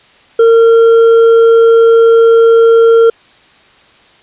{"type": "tone with hard clipping", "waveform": "triangle", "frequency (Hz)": 457.9, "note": "A#4", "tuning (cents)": -31, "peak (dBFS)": -4, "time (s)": [0.39, 3.1], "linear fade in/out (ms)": 5, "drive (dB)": 8, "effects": ["white hiss -44 dBFS RMS until 4.22 s", "resampled to 8000 Hz"]}